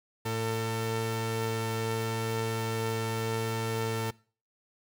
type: tone pair together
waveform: sawtooth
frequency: 112.6 / 448.3 Hz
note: A2 / A4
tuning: +40 / +32 cents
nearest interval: 2 octaves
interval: 2392 cents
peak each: -28 dBFS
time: 0.25-4.11 s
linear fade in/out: 10 ms
effects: noise-tail reverb RT60 0.4 s tail -22 dB re dry

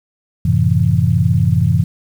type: chord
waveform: sine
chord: F# half-diminished seventh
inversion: none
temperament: just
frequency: 92.5 / 111 / 133.2 / 166.5 Hz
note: F#2 / A2 / C3 / E3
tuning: 0 / +16 / +31 / +18 cents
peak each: -16 dBFS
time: 0.45-1.84 s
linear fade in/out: 5 ms
effects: 7-bit

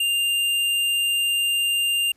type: tone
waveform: square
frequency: 2797 Hz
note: F7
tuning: 2 cents sharp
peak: -20 dBFS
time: 0-2.12 s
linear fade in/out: 5 ms
effects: pink hiss -64 dBFS RMS until 2.16 s + resampled to 32000 Hz

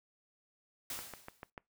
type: noise with exponential decay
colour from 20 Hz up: white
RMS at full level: -39 dBFS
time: 0.9-1.5 s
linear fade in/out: 2 ms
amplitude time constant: 130 ms
type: click train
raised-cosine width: 0.5 ms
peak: -29 dBFS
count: 5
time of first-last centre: 0.99-1.578 s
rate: 6.8 Hz
effects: noise-tail reverb RT60 0.2 s tail -24 dB re dry

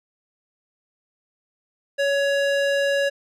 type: tone with band-pass filter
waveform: square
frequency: 560 Hz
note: C#5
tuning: 18 cents sharp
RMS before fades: -21 dBFS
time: 1.98-3.1 s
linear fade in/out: 20 ms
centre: 1500 Hz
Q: 0.55
effects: none

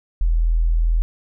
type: tone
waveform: sine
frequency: 41.2 Hz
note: E1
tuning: in tune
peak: -14 dBFS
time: 0.21-1.02 s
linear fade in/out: 0 ms
effects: none

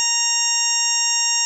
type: harmonic tone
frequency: 932.3 Hz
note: A#5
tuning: in tune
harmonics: 1 / 2 / 3 / 4 / 6 / 7 / 8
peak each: -30 / -32 / -26 / -32 / -20 / -24 / -23 dBFS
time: 0-1.45 s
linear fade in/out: 0 ms
effects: 8-bit

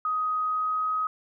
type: tone with pitch glide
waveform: sine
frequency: 1254 to 1262.7 Hz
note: D#6 to D#6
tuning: +13 to +25 cents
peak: -24 dBFS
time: 0.05-1.07 s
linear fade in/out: 2 ms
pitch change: +12 cents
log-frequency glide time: 0.41-0.94 s
effects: none

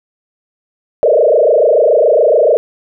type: tone with frequency modulation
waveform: sine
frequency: 539 Hz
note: C#5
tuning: 49 cents flat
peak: -6 dBFS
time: 1.03-2.57 s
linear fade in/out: 0 ms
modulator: 27 Hz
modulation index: 3.7
effects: none

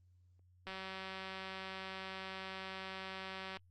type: click train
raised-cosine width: 0.3 ms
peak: -29 dBFS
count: 552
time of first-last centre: 0.67-3.57 s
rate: 190 Hz
effects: added 90 Hz sine -64 dBFS peak until 3.7 s + Opus 24 kbps

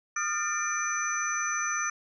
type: tone cluster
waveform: sine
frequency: 1224 / 1398 / 1794 / 2365 / 6020 Hz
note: D#6 / F6 / A6 / D7 / F#8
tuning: -29 / +1 / +33 / +12 / +29 cents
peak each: -33 / -34 / -34 / -37 / -32 dBFS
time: 0.16-1.9 s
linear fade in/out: 5 ms
effects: none

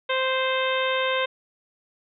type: harmonic tone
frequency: 522 Hz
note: C5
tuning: 4 cents flat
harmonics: 1 / 2 / 3 / 4 / 5 / 6 / 7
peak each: -25 / -28 / -30 / -31 / -32 / -33 / -33 dBFS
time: 0.09-1.26 s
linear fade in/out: 10 ms
effects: none

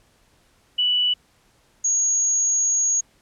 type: tone pair in turn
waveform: sine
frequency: 2960 / 6632 Hz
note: F#7 / G#8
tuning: 0 / -3 cents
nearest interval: octave + major second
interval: 1397 cents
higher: second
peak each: -17 dBFS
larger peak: neither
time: 0.78-1.14 / 1.84-3.01 s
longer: second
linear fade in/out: 10 ms
effects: pink hiss -60 dBFS RMS until 3.21 s + low-pass 11000 Hz 12 dB/octave

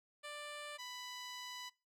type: tone pair in turn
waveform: 10% pulse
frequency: 590 / 992.3 Hz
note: D5 / B5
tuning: +8 / +8 cents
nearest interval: major sixth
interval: 900 cents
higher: second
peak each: -37 / -37 dBFS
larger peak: neither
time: 0.23-0.78 / 0.78-1.7 s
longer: second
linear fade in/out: 20 ms
effects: noise-tail reverb RT60 0.3 s tail -22 dB re dry + low-pass 11000 Hz 12 dB/octave

